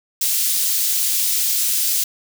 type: high-pass noise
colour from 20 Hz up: white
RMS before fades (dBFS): -19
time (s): 0.21-2.04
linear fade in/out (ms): 5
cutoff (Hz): 4000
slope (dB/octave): 12
effects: none